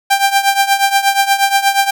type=tone with tremolo; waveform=sawtooth; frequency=790 Hz; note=G5; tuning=13 cents sharp; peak=-3 dBFS; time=0.1-1.91 s; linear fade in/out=10 ms; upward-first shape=triangle; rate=8.4 Hz; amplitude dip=85%; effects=none